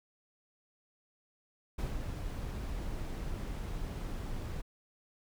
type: noise with ADSR envelope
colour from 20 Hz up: brown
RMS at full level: -34 dBFS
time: 1.78-4.62 s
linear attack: 10 ms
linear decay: 150 ms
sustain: -4 dB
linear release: 16 ms
effects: none